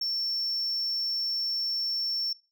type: tone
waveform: sine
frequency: 5430 Hz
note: F8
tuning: 50 cents flat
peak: -24 dBFS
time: 0.01-2.33 s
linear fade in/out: 5 ms
effects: noise-tail reverb RT60 0.3 s tail -22 dB re dry + tanh soft clip ceiling -26 dBFS

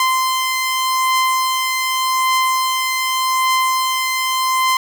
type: beating tone pair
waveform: sawtooth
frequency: 1037 / 1037.85 Hz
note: C6 / C6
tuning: -16 / -14 cents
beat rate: 0.85 Hz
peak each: -20 / -12 dBFS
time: 0-4.77 s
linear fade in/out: 2 ms
effects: none

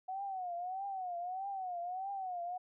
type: tone with vibrato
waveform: sine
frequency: 742 Hz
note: F#5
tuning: 5 cents sharp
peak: -37 dBFS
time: 0.08-2.58 s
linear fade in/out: 10 ms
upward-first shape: triangle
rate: 1.6 Hz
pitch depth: 140 cents each way
effects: none

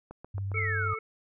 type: click train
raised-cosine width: 1 ms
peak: -29 dBFS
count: 4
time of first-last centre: 0.11-0.517 s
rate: 7.37 Hz
type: tone with vibrato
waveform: sine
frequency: 98 Hz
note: G2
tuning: in tune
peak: -30 dBFS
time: 0.34-0.94 s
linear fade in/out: 10 ms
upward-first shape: triangle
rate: 16 Hz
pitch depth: 27 cents each way
type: harmonic tone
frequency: 440 Hz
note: A4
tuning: in tune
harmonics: 1 / 3 / 5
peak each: -38 / -38 / -38 dBFS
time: 0.54-0.99 s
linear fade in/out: 5 ms
type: exponential sweep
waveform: sine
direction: down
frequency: 2325 to 1163 Hz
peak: -29 dBFS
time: 0.55-0.96 s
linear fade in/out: 20 ms
effects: none

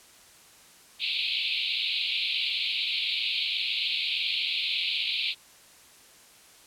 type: band-pass noise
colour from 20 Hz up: white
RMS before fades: -29 dBFS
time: 0.99-5.35 s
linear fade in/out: 50 ms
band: 2300 to 4300 Hz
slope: 96 dB/octave
effects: white hiss -54 dBFS RMS until 6.66 s + low-pass 11000 Hz 12 dB/octave

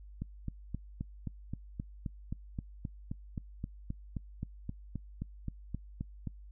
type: click train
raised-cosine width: 5 ms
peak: -24 dBFS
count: 24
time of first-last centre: 0.22-6.273 s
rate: 3.8 Hz
effects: noise-tail reverb RT60 0.1 s tail -25 dB re dry + added 50 Hz sine -48 dBFS peak until 6.51 s

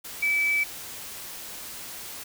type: tone in noise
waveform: sine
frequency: 2305 Hz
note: D7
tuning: 33 cents flat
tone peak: -21 dBFS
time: 0.22-0.64 s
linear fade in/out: 10 ms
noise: white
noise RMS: -39 dBFS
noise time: 0.04-2.24 s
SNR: +15 dB
effects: none

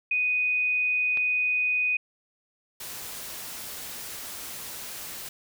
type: tone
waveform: sine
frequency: 2489 Hz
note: D#7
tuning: in tune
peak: -22 dBFS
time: 0.11-1.97 s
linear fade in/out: 5 ms
type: click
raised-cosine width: 0.3 ms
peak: -22 dBFS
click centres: 1.173 s
type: noise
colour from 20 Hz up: white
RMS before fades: -38 dBFS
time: 2.8-5.29 s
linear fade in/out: 5 ms
effects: none

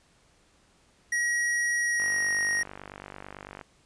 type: tone with pitch glide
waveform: square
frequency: 1904 to 1877.8 Hz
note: A#6 to A#6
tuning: +36 to +12 cents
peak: -25 dBFS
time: 1.12-2.63 s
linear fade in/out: 5 ms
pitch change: -24 cents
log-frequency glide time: 1.8-2.34 s
type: click train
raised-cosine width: 0.5 ms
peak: -25 dBFS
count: 80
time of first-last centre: 2-3.612 s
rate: 49 Hz
effects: pink hiss -63 dBFS RMS until 3.85 s + resampled to 22050 Hz

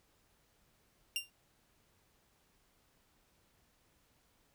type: tone with exponential decay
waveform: sawtooth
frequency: 2784 Hz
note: F7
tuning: 6 cents flat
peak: -27 dBFS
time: 1.16-1.3 s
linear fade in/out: 1 ms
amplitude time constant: 29 ms
effects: pink hiss -72 dBFS RMS until 4.54 s

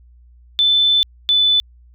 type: tone pair in turn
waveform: sine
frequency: 3520 / 3498 Hz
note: A7 / A7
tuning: 0 / -11 cents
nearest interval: unison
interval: 11 cents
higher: first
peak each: -11 dBFS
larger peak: neither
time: 0.59-1.03 / 1.29-1.6 s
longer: first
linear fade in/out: 0 ms
effects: added 60 Hz sine -44 dBFS peak until 1.94 s

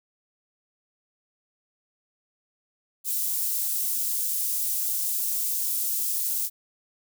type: high-pass noise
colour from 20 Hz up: white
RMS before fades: -27 dBFS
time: 3.04-6.5 s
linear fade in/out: 50 ms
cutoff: 8500 Hz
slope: 12 dB/octave
effects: none

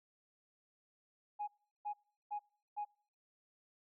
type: tone bursts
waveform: sine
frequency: 830.6 Hz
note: G#5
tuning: in tune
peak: -36 dBFS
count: 4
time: 1.39-2.852 s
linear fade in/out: 20 ms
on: 88 ms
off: 370 ms
effects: noise-tail reverb RT60 0.5 s tail -26 dB re dry + tanh soft clip ceiling -33 dBFS

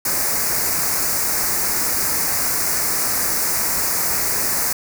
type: band-stop noise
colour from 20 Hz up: white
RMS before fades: -20 dBFS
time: 0.05-4.73 s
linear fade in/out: 5 ms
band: 2300 to 4600 Hz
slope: 48 dB/octave
effects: none

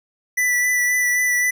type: tone with vibrato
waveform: square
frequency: 1975.5 Hz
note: B6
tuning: in tune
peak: -17 dBFS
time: 0.37-1.51 s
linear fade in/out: 10 ms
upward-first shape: sine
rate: 3.8 Hz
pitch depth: 16 cents each way
effects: none

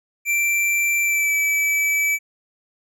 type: tone with pitch glide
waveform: square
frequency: 2349 to 2303 Hz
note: D7 to D7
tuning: 0 to -34 cents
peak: -18 dBFS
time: 0.25-2.19 s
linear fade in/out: 50 ms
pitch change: -34 cents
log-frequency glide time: 1.03-1.34 s
effects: none

